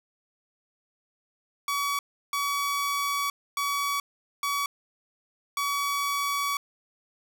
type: tone bursts at uneven times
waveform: sawtooth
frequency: 1135 Hz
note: C#6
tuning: 41 cents sharp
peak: -22 dBFS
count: 5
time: 1.68-1.99 / 2.33-3.3 / 3.57-4 / 4.43-4.66 / 5.57-6.57 s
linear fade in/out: 2 ms
effects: none